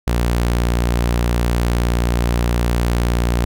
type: tone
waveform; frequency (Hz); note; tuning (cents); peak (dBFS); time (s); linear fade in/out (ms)
sawtooth; 59.2; A#1; +27; -11; 0.07-3.45; 5
effects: none